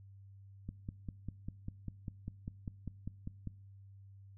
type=click train; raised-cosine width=5 ms; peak=-28 dBFS; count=15; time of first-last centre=0.69-3.473 s; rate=5.03 Hz; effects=noise-tail reverb RT60 0.6 s tail -22 dB re dry + added 98 Hz sine -53 dBFS peak until 4.37 s